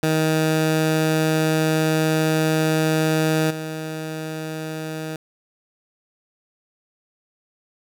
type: tone with level steps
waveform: 15% pulse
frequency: 157.6 Hz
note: D#3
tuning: 23 cents sharp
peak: -11 / -21 dBFS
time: 0.03-5.16 s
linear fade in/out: 2 ms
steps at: 3.5 s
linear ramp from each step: 10 ms
effects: none